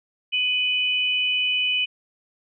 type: tone pair together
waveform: sine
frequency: 2500 / 2985 Hz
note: D#7 / F#7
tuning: +8 / +15 cents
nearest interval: minor third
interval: 307 cents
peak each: -23 / -22 dBFS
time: 0.32-1.86 s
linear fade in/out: 20 ms
effects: none